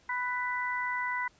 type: harmonic tone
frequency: 496 Hz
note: B4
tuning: 7 cents sharp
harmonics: 2 / 3 / 4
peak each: -33 / -37 / -33 dBFS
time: 0.09-1.28 s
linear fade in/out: 5 ms
effects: pink hiss -63 dBFS RMS until 1.39 s + resampled to 16000 Hz